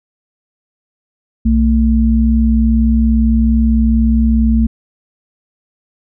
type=tone pair together; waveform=sine; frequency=62.2 / 224.6 Hz; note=B1 / A3; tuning=+13 / +36 cents; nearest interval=octave + minor seventh; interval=2223 cents; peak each=-11 dBFS; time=1.45-4.67 s; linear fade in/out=10 ms; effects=none